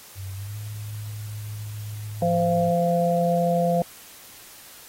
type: tone with pitch glide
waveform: sine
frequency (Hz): 95.9 to 105.79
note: G2 to G#2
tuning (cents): -37 to +32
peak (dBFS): -31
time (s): 0.15-2.74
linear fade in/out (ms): 50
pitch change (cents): +169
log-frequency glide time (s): 0.33-0.58
type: harmonic tone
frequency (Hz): 172.1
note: F3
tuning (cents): -25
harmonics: 1 / 3 / 4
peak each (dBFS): -23 / -23 / -23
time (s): 2.22-3.82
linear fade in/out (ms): 2
effects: white hiss -46 dBFS RMS until 4.88 s + AAC 48 kbps